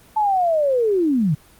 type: linear sweep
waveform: sine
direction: down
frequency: 878 to 135.8 Hz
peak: -15 dBFS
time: 0.16-1.35 s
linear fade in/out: 10 ms
effects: pink hiss -50 dBFS RMS until 1.59 s + Opus 24 kbps